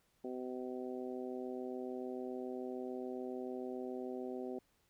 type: harmonic tone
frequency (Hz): 126.9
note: B2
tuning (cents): +47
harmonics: 2 / 3 / 4 / 5 / 6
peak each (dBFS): -44 / -43 / -48 / -51 / -53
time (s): 0.24-4.59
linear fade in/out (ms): 5
effects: pink hiss -75 dBFS RMS until 4.89 s